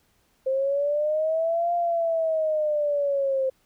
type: linear two-way sweep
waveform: sine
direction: up then down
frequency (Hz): 523.3 to 697 to 523.3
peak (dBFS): -21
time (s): 0.46-3.5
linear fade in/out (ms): 10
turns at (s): 1.74
effects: pink hiss -66 dBFS RMS until 3.65 s